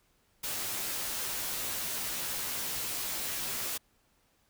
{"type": "noise with comb filter", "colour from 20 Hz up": "white", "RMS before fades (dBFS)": -35, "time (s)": [0.43, 3.78], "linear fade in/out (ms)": 10, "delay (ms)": 14, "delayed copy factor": -0.85, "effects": ["pink hiss -70 dBFS RMS until 4.49 s"]}